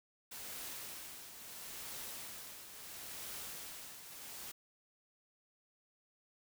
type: noise with tremolo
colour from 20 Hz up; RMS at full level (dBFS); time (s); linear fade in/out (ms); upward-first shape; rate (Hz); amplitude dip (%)
white; -45; 0.31-4.52; 10; triangle; 0.74; 60
effects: none